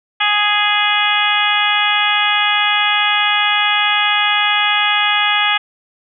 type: harmonic tone with a mistuned harmonic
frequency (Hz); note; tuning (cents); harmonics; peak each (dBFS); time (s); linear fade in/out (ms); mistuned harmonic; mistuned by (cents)
415.3; G#4; 0; 2 / 3 / 4 / 5 / 6 / 7 / 8; -20 / -20 / -20 / -20 / -20 / -20 / -20; 0.2-5.58; 10; 8; +17
effects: none